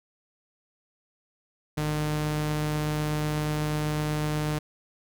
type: tone pair together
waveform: sawtooth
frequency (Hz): 53.16 / 151.4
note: G#1 / D#3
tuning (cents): +41 / -47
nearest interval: octave + tritone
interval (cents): 1812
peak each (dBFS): -33 / -22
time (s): 1.77-4.59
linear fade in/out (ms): 10
effects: none